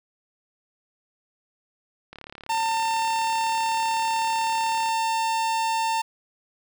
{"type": "click train", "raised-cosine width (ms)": 0.3, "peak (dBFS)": -24, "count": 100, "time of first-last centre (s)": [2.13, 4.888], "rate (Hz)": 35.9}
{"type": "tone", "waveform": "45% pulse", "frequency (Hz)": 900, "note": "A5", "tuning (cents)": 39, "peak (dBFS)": -22, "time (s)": [2.49, 6.02], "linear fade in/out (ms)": 10}
{"effects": []}